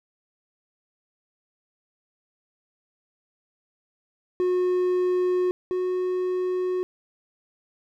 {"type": "tone pair in turn", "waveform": "triangle", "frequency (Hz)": [363.1, 366], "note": ["F#4", "F#4"], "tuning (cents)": [-33, -19], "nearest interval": "unison", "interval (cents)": 14, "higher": "second", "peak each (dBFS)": [-18, -21], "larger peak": "first", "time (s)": [[4.4, 5.51], [5.71, 6.83]], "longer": "second", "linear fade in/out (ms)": 0, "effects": []}